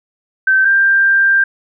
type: tone pair in turn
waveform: sine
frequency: 1547 / 1585 Hz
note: G6 / G6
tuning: -23 / +19 cents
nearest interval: unison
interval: 42 cents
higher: second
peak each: -8 dBFS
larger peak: neither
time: 0.47-0.65 / 0.65-1.44 s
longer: second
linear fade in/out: 5 ms
effects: none